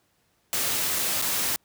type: noise with dropouts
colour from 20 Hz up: white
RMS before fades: -26 dBFS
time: 0.53-1.56 s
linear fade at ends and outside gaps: 0 ms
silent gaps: 0.988-0.991 / 1.216-1.222 s
effects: pink hiss -68 dBFS RMS until 1.64 s + high-pass 60 Hz 12 dB/octave